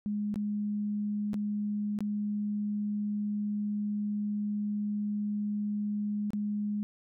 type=tone with dropouts; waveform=sine; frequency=207.7 Hz; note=G#3; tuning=in tune; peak=-29 dBFS; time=0.06-6.83 s; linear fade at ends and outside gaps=0 ms; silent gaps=0.342-0.358 / 1.333-1.342 / 1.989-2.006 / 6.305-6.333 s; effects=none